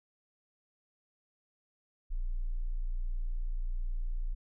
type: tone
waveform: sine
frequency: 29.33 Hz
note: A#0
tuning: 12 cents sharp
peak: -30 dBFS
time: 2.1-4.35 s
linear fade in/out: 20 ms
effects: none